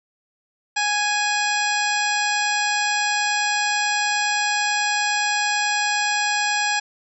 harmonic tone, 830.6 Hz, G#5, in tune, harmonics 1 / 2 / 3 / 4 / 5 / 6 / 7 / 9, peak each -24 / -24 / -26 / -31 / -32 / -31 / -32 / -30 dBFS, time 0.76-6.8 s, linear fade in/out 10 ms, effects none

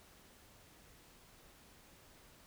silence, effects pink hiss -62 dBFS RMS until 2.46 s

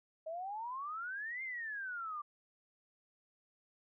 sine exponential two-way sweep, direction up then down, 624 to 2130 to 1166 Hz, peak -39 dBFS, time 0.26-2.22 s, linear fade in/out 10 ms, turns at 1.43 s, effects none

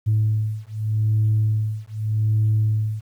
sine beating tone pair, 107.7 / 108.53 Hz, A2 / A2, -37 / -23 cents, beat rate 0.83 Hz, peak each -20 dBFS, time 0.06-3.01 s, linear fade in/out 20 ms, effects tanh soft clip ceiling -12 dBFS + 9-bit

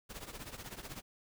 pink noise with tremolo, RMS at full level -43 dBFS, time 0.09-1.02 s, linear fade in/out 20 ms, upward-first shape triangle, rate 16 Hz, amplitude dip 85%, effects none

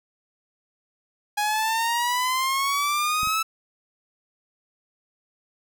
sawtooth exponential sweep, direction up, 827 to 1318.5 Hz, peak -18 dBFS, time 1.37-3.43 s, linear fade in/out 10 ms
clicks, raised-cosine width 5 ms, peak -24 / -28 dBFS, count 2, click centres 3.232 / 3.273 s
effects none

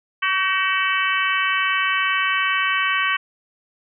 harmonic tone with a mistuned harmonic, 377.5 Hz, F#4, 35 cents sharp, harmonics 3 / 4 / 5 / 6 / 7 / 8, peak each -23 / -24 / -25 / -26 / -26 / -27 dBFS, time 0.22-3.17 s, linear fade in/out 10 ms, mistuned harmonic 4, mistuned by +37 cents, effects none

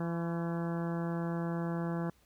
harmonic tone with a mistuned harmonic, 169 Hz, E3, 43 cents sharp, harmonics 1 / 2 / 3 / 4 / 5 / 6 / 7 / 8 / 9 / 10, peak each -33 / -39 / -43 / -45 / -47 / -49 / -50 / -51 / -52 / -53 dBFS, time 0-2.1 s, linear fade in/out 2 ms, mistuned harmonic 7, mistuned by -52 cents, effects added 60 Hz sine -68 dBFS peak until 2.25 s + pink hiss -68 dBFS RMS until 2.25 s

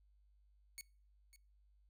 10% pulse tone with echo, 2217 Hz, C#7, in tune, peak -37 dBFS, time 0.78-0.81 s, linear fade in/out 0 ms, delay 550 ms, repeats 1, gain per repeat -15 dB, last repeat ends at 1.36 s, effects noise-tail reverb RT60 0.4 s tail -24 dB re dry + added 50 Hz sine -67 dBFS peak until 1.89 s

